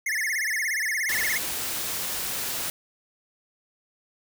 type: tone with vibrato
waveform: square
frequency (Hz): 1932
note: B6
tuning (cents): -39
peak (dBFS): -25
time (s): 0.06-1.38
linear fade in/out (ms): 5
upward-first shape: sine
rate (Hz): 17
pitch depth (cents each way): 210
type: noise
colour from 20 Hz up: white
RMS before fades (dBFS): -30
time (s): 1.09-2.7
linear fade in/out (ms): 0
effects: none